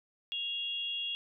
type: tone pair together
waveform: sine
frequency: 2794 / 3323 Hz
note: F7 / G#7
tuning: 0 / 0 cents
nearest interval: minor third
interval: 300 cents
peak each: -37 / -35 dBFS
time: 0.32-1.15 s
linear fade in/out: 0 ms
effects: none